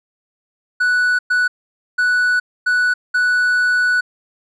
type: tone bursts at uneven times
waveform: triangle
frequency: 1480 Hz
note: F#6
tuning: in tune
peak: -11 dBFS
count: 5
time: 0.8-1.19 / 1.3-1.48 / 1.98-2.4 / 2.66-2.94 / 3.14-4.01 s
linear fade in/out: 10 ms
effects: resampled to 24000 Hz